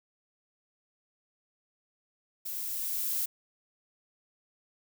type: noise with level ramp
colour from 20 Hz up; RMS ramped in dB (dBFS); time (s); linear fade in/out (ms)
violet; -37 to -30; 2.45-3.26; 10
effects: none